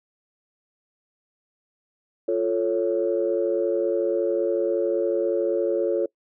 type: chord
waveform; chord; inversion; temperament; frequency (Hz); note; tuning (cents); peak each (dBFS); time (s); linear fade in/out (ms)
sine; F augmented; none; equal; 349.2 / 440 / 554.4; F4 / A4 / C#5; 0 / 0 / 0; -24; 2.28-6.06; 5
effects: noise-tail reverb RT60 0.1 s tail -23 dB re dry + tanh soft clip ceiling -11 dBFS